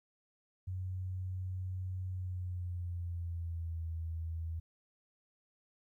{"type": "tone with pitch glide", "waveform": "sine", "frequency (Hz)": [92.5, 81.93], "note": ["F#2", "E2"], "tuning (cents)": [0, -10], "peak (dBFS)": -36, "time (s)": [0.67, 4.6], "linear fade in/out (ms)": 10, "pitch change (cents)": -210, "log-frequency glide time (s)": [2.1, 3.86], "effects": ["13-bit"]}